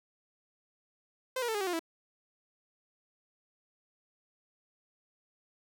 sawtooth tone with pitch steps, 516 / 478.7 / 444 / 411.9 / 382.1 / 354.5 / 328.8 Hz, C5 / A#4 / A4 / G#4 / G4 / F4 / E4, -24 / +46 / +16 / -14 / -44 / +26 / -4 cents, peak -27 dBFS, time 1.36-1.794 s, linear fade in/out 5 ms, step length 62 ms, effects none

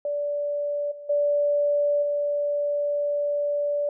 sine tone with level steps, 581 Hz, D5, 19 cents flat, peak -24 / -37 / -19 / -22 dBFS, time 0.05-3.89 s, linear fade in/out 2 ms, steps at 0.91 / 1.09 / 2.02 s, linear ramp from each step 10 ms, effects none

